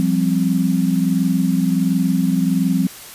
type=chord; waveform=sine; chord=F suspended second; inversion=none; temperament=equal; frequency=174.61 / 196 / 261.6 Hz; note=F3 / G3 / C4; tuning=0 / 0 / 0 cents; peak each=-18 / -19 / -19 dBFS; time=0-2.87 s; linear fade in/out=0 ms; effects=white hiss -37 dBFS RMS until 3.14 s + resampled to 32000 Hz